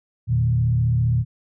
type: tone with frequency modulation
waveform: sine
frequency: 118.3 Hz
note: A#2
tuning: 26 cents sharp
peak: -16 dBFS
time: 0.27-1.25 s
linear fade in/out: 50 ms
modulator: 35.1 Hz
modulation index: 0.74
effects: none